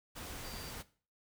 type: tone in noise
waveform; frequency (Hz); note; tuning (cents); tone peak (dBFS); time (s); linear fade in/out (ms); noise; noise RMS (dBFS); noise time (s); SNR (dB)
sine; 4699; D8; 0; -51; 0.43-0.71; 20; pink; -45; 0.15-0.83; -9
effects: noise-tail reverb RT60 0.4 s tail -17 dB re dry